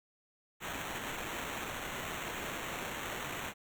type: noise with sample-and-hold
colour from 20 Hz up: blue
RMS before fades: -40 dBFS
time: 0.6-3.54 s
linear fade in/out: 50 ms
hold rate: 4900 Hz
effects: none